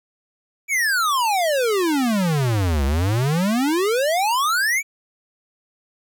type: exponential two-way sweep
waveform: square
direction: down then up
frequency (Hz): 2349 to 66.1 to 2349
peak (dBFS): -18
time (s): 0.68-4.83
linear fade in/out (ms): 50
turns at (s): 2.85
effects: 10-bit